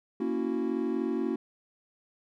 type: chord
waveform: triangle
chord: F# dominant seventh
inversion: first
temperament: equal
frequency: 233.1 / 277.2 / 329.6 / 370 Hz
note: A#3 / C#4 / E4 / F#4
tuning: 0 / 0 / 0 / 0 cents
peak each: -31 dBFS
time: 0.2-1.36 s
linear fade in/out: 5 ms
effects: none